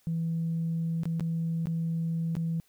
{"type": "tone with dropouts", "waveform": "sine", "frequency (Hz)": 164.81, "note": "E3", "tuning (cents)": 0, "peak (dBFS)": -26, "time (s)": [0.07, 2.6], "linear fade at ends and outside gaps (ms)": 0, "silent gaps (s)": [[1.034, 1.055], [1.197, 1.207], [1.657, 1.67], [2.353, 2.367]], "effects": ["tanh soft clip ceiling -23 dBFS", "white hiss -67 dBFS RMS until 2.68 s"]}